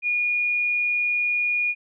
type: tone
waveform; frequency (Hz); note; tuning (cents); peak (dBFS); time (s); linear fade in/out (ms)
sine; 2440; D#7; -34; -20; 0.02-1.75; 50
effects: none